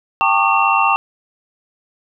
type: tone cluster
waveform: sine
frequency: 789 / 898 / 1110 / 1206 / 2718 Hz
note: G5 / A5 / C#6 / D6 / F7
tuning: +11 / +35 / +2 / +46 / -48 cents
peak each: -18 dBFS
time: 0.21-0.96 s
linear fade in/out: 0 ms
effects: none